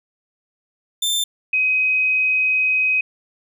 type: tone pair in turn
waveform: sawtooth / sine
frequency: 3568 / 2523 Hz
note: A7 / D#7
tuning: +23 / +23 cents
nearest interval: tritone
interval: 600 cents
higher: first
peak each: -15 dBFS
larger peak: neither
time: 1.02-1.24 / 1.53-3.01 s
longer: second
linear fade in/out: 5 ms
effects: none